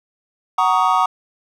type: chord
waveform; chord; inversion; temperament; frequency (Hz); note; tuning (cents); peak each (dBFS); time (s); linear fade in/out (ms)
triangle; D# minor seventh; first; just; 746.7 / 933.4 / 1120.1 / 1244.5; F#5 / A#5 / C#6 / D#6; +16 / +2 / +18 / 0; -17; 0.58-1.06; 5
effects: none